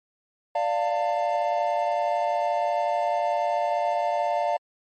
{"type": "chord", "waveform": "triangle", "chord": "D minor", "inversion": "none", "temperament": "equal with one note detuned", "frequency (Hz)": [587.3, 698.5, 896.9], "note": ["D5", "F5", "A5"], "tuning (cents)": [0, 0, 33], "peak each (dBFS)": [-25, -23, -26], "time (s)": [0.55, 4.57], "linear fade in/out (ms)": 5, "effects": ["MP3 32 kbps"]}